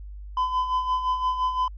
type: tone with tremolo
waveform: triangle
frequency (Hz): 1013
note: B5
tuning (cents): +44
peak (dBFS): -18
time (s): 0.37-1.68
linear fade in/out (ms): 2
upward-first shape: sine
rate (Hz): 5.8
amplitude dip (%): 60
effects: added 50 Hz sine -36 dBFS peak until 1.77 s + resampled to 11025 Hz